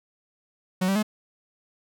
45% pulse tone with pitch steps, 184.9 / 194.6 / 213.1 Hz, F#3 / G3 / G#3, -1 / -12 / +45 cents, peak -21 dBFS, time 0.81-1.029 s, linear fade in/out 10 ms, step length 73 ms, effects none

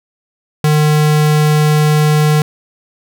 square tone, 151.6 Hz, D#3, 45 cents flat, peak -9 dBFS, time 0.64-2.42 s, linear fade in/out 2 ms, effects none

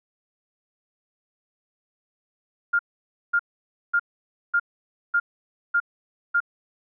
sine tone bursts, 1406 Hz, F6, 11 cents sharp, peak -17 dBFS, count 7, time 2.73-6.404 s, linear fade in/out 10 ms, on 62 ms, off 540 ms, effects none

